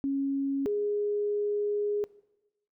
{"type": "tone pair in turn", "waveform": "sine", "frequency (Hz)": [275.3, 413.5], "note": ["C#4", "G#4"], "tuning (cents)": [-12, -8], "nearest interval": "perfect fifth", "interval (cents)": 704, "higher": "second", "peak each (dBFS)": -26, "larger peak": "neither", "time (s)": [[0.04, 0.66], [0.66, 2.04]], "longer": "second", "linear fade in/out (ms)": 0, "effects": ["noise-tail reverb RT60 1.0 s tail -20 dB re dry"]}